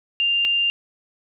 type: tone pair in turn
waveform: sine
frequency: 2794 / 2794 Hz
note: F7 / F7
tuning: 0 / 0 cents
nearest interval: unison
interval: 0 cents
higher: neither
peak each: -17 / -17 dBFS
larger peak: neither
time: 0.2-0.45 / 0.45-0.7 s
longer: neither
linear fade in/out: 0 ms
effects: none